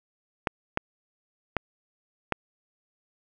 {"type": "clicks", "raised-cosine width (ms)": 0.5, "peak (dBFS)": -9, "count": 4, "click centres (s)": [0.472, 0.774, 1.567, 2.323], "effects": []}